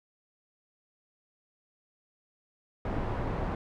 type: low-pass noise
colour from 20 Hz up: pink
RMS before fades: -32 dBFS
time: 2.85-3.55 s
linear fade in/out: 2 ms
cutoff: 1100 Hz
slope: 12 dB/octave
effects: none